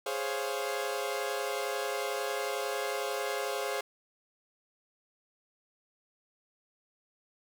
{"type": "chord", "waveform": "sawtooth", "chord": "Db major seventh", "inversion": "second", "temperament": "equal", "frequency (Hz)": [415.3, 523.3, 554.4, 698.5], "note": ["Ab4", "C5", "Db5", "F5"], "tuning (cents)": [0, 0, 0, 0], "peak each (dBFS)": [-32, -33, -34, -35], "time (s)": [0.06, 3.81], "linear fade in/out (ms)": 5, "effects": []}